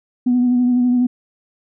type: tone with vibrato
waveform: sine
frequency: 246.9 Hz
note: B3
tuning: in tune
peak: -11 dBFS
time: 0.26-1.07 s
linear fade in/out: 10 ms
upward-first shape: triangle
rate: 12 Hz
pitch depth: 31 cents each way
effects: tanh soft clip ceiling -8 dBFS